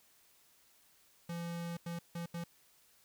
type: tone bursts at uneven times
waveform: square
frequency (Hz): 170.3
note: F3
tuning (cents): -43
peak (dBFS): -39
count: 4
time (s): 1.29-1.77 / 1.86-1.99 / 2.15-2.26 / 2.34-2.44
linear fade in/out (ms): 5
effects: white hiss -67 dBFS RMS until 3.04 s